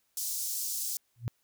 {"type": "high-pass noise", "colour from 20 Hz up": "pink", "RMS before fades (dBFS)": -34, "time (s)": [0.17, 0.97], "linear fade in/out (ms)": 2, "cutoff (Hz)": 5500, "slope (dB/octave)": 24}
{"type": "tone with exponential growth", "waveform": "sine", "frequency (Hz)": 118.4, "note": "A#2", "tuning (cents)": 27, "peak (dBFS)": -25, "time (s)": [1.16, 1.28], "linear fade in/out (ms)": 0, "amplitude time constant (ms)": 25}
{"effects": ["white hiss -74 dBFS RMS until 1.43 s"]}